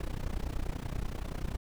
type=noise with amplitude modulation; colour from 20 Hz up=brown; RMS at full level=-31 dBFS; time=0-1.57 s; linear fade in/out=5 ms; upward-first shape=sine; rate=30.5 Hz; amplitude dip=90%; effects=none